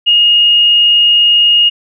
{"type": "tone", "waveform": "sine", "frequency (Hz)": 2858, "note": "F7", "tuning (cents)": 39, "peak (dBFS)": -5, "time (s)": [0.06, 1.7], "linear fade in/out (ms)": 20, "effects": []}